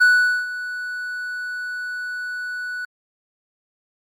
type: tone with ADSR envelope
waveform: triangle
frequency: 1480 Hz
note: F#6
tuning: in tune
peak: -8 dBFS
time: 0-2.85 s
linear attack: 17 ms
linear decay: 440 ms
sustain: -16 dB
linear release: 3 ms
effects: Opus 32 kbps